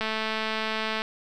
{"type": "click train", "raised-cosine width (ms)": 0.3, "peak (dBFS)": -13, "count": 222, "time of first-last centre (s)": [0.01, 1.019], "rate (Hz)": 219, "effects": []}